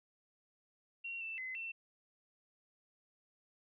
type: tone with pitch steps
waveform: sine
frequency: 2741 / 2664 / 2041 / 2691 Hz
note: F7 / E7 / C7 / E7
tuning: -33 / +18 / -44 / +35 cents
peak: -40 dBFS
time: 1.04-1.72 s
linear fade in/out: 10 ms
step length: 170 ms
effects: none